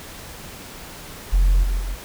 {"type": "tone with level steps", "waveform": "sine", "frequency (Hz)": 44.13, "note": "F1", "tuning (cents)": 19, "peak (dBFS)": [-11, -18, -23], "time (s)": [1.32, 1.96], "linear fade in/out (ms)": 20, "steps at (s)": [1.63, 1.79], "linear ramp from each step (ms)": 5, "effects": ["tanh soft clip ceiling -10 dBFS", "pink hiss -38 dBFS RMS until 2.04 s"]}